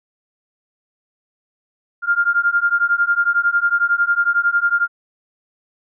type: beating tone pair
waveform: sine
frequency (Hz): 1396.9 / 1407.9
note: F6 / F6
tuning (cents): 0 / +14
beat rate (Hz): 11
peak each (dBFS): -17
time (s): 2.02-4.88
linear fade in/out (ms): 50
effects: none